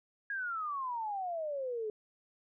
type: exponential sweep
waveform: sine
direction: down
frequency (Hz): 1661.2 to 418.5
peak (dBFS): -34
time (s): 0.3-1.9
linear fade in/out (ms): 2
effects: none